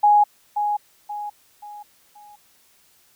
sine tone with echo, 830.6 Hz, G#5, in tune, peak -11 dBFS, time 0.03-0.24 s, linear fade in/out 10 ms, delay 530 ms, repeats 4, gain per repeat -8 dB, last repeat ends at 2.36 s, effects white hiss -58 dBFS RMS until 3.15 s

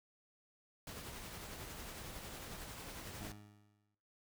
pink noise with tremolo, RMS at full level -47 dBFS, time 0.87-3.32 s, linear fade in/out 2 ms, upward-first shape triangle, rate 11 Hz, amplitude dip 35%
20% pulse tone with exponential decay, 103.83 Hz, G#2, in tune, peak -40 dBFS, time 3.21-3.95 s, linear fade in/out 0 ms, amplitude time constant 160 ms
effects noise-tail reverb RT60 0.7 s tail -20 dB re dry

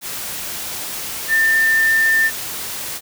sine tone in noise, 1793 Hz, A6, 32 cents sharp, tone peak -12 dBFS, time 1.28-2.31 s, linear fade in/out 50 ms, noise white, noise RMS -27 dBFS, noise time 0.01-3.01 s, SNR +12 dB, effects none

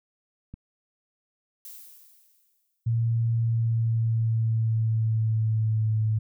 click, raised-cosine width 5 ms, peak -27 dBFS, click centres 0.54 s
violet noise with exponential decay, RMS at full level -41 dBFS, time 1.65-2.9 s, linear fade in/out 1 ms, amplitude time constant 270 ms
sine tone with pitch glide, 115.3 to 109.21 Hz, A#2 to A2, -19 to -12 cents, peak -21 dBFS, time 2.86-6.19 s, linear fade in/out 10 ms, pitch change -93 cents, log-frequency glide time 3.32-5.95 s
effects none

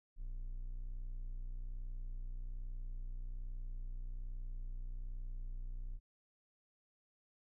triangle tone, 30.6 Hz, B0, 15 cents flat, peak -38 dBFS, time 0.16-6 s, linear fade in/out 50 ms, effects none

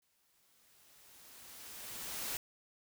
white noise with exponential growth, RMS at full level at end -38 dBFS, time 0.02-2.37 s, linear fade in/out 2 ms, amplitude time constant 510 ms, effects none

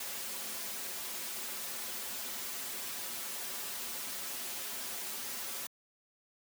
white noise with comb filter, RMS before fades -40 dBFS, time 0-5.67 s, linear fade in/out 5 ms, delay 6.5 ms, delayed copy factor -0.95, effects high-pass 150 Hz 12 dB/octave

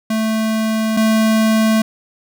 square tone pair in turn, 220 / 220 Hz, A3 / A3, 0 / 0 cents, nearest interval unison, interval 0 cents, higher neither, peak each -16 / -12 dBFS, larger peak second, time 0.1-0.97 / 0.97-1.82 s, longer first, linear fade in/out 5 ms, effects none

